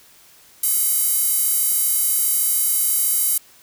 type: tone with high-pass filter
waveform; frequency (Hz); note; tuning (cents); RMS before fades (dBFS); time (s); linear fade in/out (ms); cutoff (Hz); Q
square; 433.1; A4; -27; -19; 0.63-3.38; 5; 11000; 1.9
effects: white hiss -50 dBFS RMS until 3.62 s